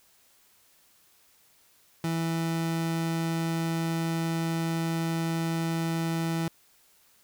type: tone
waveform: 30% pulse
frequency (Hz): 164.7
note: E3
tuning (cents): -1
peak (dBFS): -24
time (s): 2.04-6.48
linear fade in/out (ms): 2
effects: white hiss -62 dBFS RMS until 7.23 s